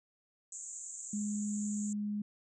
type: band-pass noise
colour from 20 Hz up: white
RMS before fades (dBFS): -45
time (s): 0.52-1.93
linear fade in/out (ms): 2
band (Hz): 6700 to 7800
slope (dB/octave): 96
type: tone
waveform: sine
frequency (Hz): 207.7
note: G#3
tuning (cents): 0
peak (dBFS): -33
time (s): 1.13-2.22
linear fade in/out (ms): 5
effects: none